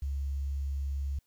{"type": "tone with quantisation", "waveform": "sine", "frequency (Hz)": 69.3, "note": "C#2", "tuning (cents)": 0, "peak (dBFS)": -30, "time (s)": [0.02, 1.19], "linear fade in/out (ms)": 5, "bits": 10, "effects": ["white hiss -75 dBFS RMS until 1.26 s"]}